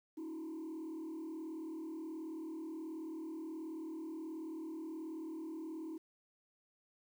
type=tone with frequency modulation; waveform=sine; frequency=321.1 Hz; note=E4; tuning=45 cents flat; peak=-39 dBFS; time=0.17-5.98 s; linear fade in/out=10 ms; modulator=38.6 Hz; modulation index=0.7; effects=tanh soft clip ceiling -40 dBFS + 11-bit